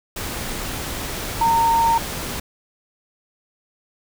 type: tone in noise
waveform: sine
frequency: 918 Hz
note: A#5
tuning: 27 cents flat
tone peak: -14 dBFS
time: 1.41-1.98 s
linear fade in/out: 5 ms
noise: pink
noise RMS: -28 dBFS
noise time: 0.16-2.4 s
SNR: +11 dB
effects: none